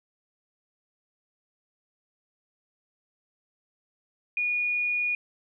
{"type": "tone", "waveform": "sine", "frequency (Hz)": 2448, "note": "D#7", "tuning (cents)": -29, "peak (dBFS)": -24, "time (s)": [4.37, 5.15], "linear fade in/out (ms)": 2, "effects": []}